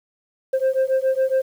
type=beating tone pair; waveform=sine; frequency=523.3 / 530.5 Hz; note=C5 / C5; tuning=0 / +24 cents; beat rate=7.2 Hz; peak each=-18 dBFS; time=0.53-1.42 s; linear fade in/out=10 ms; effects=tanh soft clip ceiling -14 dBFS + 8-bit